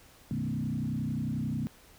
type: tone with frequency modulation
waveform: sine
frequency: 185 Hz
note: F#3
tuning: in tune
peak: -29 dBFS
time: 0.31-1.67 s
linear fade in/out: 0 ms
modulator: 31.2 Hz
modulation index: 2.4
effects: pink hiss -57 dBFS RMS until 1.98 s